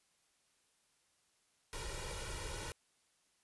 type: noise with comb filter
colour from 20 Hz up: pink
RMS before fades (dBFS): -43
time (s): 1.73-2.72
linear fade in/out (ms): 0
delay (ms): 2.1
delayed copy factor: +1
effects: white hiss -75 dBFS RMS until 3.43 s + resampled to 24000 Hz